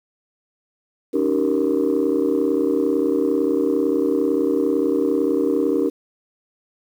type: chord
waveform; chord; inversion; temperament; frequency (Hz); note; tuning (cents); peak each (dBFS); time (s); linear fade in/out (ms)
sine; Eb dominant seventh; third; just; 280 / 311.1 / 388.9 / 466.7; Db4 / Eb4 / G4 / Bb4; +18 / 0 / -14 / +2; -21; 1.13-5.9; 20
effects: tanh soft clip ceiling -10 dBFS + 8-bit